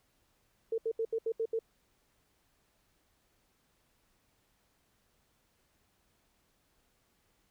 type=tone bursts; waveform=sine; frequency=450.9 Hz; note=A4; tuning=42 cents sharp; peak=-29 dBFS; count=7; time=0.72-1.591 s; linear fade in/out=5 ms; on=61 ms; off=74 ms; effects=pink hiss -73 dBFS RMS until 7.5 s